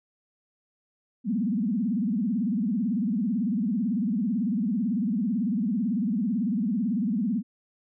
sine tone with vibrato, 217.5 Hz, A3, 20 cents flat, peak -23 dBFS, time 1.24-7.43 s, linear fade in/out 50 ms, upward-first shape sine, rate 18 Hz, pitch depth 260 cents each way, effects none

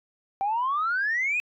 sine exponential sweep, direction up, 770 to 2561 Hz, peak -22 dBFS, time 0.41-1.4 s, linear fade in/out 0 ms, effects tanh soft clip ceiling -19 dBFS

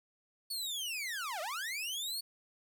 sawtooth linear two-way sweep, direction down then up, 4488 to 587 to 4488 Hz, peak -33 dBFS, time 0.5-2.21 s, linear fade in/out 10 ms, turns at 1.41 s, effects 12-bit

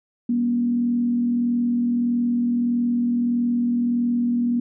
sine tone with frequency modulation, 240 Hz, B3, 49 cents flat, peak -18 dBFS, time 0.29-4.6 s, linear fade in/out 5 ms, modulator 41.6 Hz, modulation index 0.31, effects none

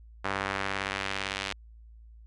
sawtooth tone with band-pass filter sweep, 97.8 Hz, G2, 4 cents flat, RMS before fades -33 dBFS, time 0.24-1.53 s, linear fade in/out 10 ms, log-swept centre 1400 to 3100 Hz, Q 1.1, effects added 56 Hz sine -48 dBFS peak until 2.26 s + resampled to 24000 Hz

